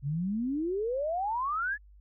sine exponential sweep, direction up, 132.5 to 1756 Hz, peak -28 dBFS, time 0.02-1.78 s, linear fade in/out 50 ms, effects added 50 Hz sine -52 dBFS peak until 2 s

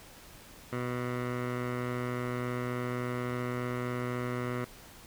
15% pulse tone with low-pass filter, 123.47 Hz, B2, in tune, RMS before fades -34 dBFS, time 0.72-4.65 s, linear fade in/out 10 ms, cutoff 1800 Hz, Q 1.9, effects pink hiss -52 dBFS RMS until 5.06 s

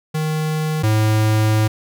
square tone pair in turn, 155.56 / 108.36 Hz, D#3 / A2, 0 / -26 cents, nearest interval tritone, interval 626 cents, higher first, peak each -19 / -14 dBFS, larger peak second, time 0.14-0.83 / 0.83-1.68 s, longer second, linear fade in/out 10 ms, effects none

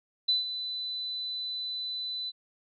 sine tone with ADSR envelope, 4000 Hz, B7, 21 cents sharp, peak -21 dBFS, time 0.28-2.32 s, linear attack 10 ms, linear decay 150 ms, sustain -11 dB, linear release 35 ms, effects none

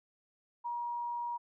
sine tone, 953 Hz, A#5, 38 cents sharp, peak -34 dBFS, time 0.64-1.38 s, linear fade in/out 20 ms, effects none

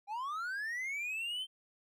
triangle linear sweep, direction up, 784 to 3136 Hz, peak -34 dBFS, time 0.07-1.47 s, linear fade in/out 50 ms, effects none

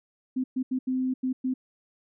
sine tone bursts at uneven times, 257.8 Hz, C4, 26 cents flat, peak -24 dBFS, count 6, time 0.36-0.44 / 0.56-0.63 / 0.71-0.79 / 0.87-1.14 / 1.23-1.33 / 1.44-1.54 s, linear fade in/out 10 ms, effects none

